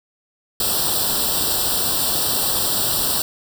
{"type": "noise with comb filter", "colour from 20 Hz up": "white", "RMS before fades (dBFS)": -20, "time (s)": [0.6, 3.22], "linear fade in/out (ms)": 2, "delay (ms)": 0.23, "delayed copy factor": 0.95, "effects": []}